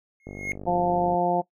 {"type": "tone with exponential growth", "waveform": "triangle", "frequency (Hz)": 2155, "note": "C#7", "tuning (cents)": -49, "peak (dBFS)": -22, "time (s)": [0.2, 0.52], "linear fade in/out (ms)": 1, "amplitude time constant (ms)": 69}
{"type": "click train", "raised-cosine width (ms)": 2, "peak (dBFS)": -24, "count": 44, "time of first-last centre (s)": [0.27, 1.142], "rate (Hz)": 49.3}
{"type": "harmonic tone", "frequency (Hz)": 176.2, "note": "F3", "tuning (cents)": 16, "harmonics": [1, 2, 3, 4, 5], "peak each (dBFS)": [-29, -28, -28, -24, -28], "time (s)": [0.66, 1.42], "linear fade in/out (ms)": 20}
{"effects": ["noise-tail reverb RT60 0.1 s tail -19 dB re dry"]}